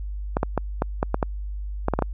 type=clicks; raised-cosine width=1 ms; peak=-7 dBFS; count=11; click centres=0.369 / 0.431 / 0.577 / 0.821 / 1.029 / 1.144 / 1.228 / 1.884 / 1.937 / 1.99 / 2.023 s; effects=added 50 Hz sine -28 dBFS peak until 2.13 s

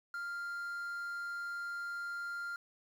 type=tone with quantisation; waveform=triangle; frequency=1396.9 Hz; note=F6; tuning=in tune; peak=-36 dBFS; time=0.14-2.56 s; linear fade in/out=2 ms; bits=10; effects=none

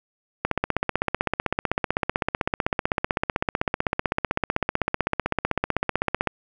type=click train; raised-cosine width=0.5 ms; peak=-6 dBFS; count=93; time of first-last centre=0.45-6.273 s; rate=15.8 Hz; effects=none

